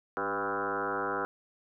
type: tone with frequency modulation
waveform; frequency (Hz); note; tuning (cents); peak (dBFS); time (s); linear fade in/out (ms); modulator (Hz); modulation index
sine; 898; A5; +35; -29; 0.17-1.25; 0; 102; 5.8
effects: none